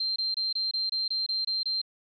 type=tone bursts; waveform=sine; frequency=4153 Hz; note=C8; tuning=14 cents flat; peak=-26 dBFS; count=10; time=0-1.816 s; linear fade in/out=5 ms; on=160 ms; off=24 ms; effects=none